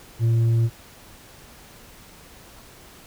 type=tone with tanh clipping; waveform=sine; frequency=115 Hz; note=A#2; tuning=23 cents flat; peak=-17 dBFS; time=0.19-0.7 s; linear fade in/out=50 ms; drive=4 dB; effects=pink hiss -47 dBFS RMS until 3.06 s